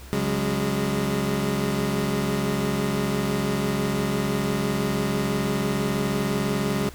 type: chord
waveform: 25% pulse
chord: C# suspended fourth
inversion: none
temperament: equal with one note detuned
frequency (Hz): 138.59 / 185 / 204.9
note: C#3 / F#3 / G#3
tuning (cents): 0 / 0 / -23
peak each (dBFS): -24 / -25 / -22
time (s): 0.13-6.89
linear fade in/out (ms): 0
effects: added 66 Hz sine -41 dBFS peak until 6.94 s + pink hiss -46 dBFS RMS until 6.94 s